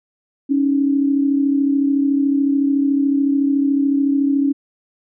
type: tone pair together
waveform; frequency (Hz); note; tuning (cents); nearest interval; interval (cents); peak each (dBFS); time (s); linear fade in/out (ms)
sine; 277.3 / 311.1; C#4 / D#4; +1 / 0; major second; 199; -14 / -22; 0.49-4.53; 20
effects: none